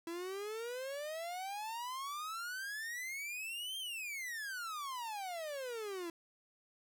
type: exponential two-way sweep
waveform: 45% pulse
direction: up then down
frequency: 329.6 to 3200 to 329.6 Hz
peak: -40 dBFS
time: 0.07-6.1 s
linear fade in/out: 2 ms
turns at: 3.78 s
effects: none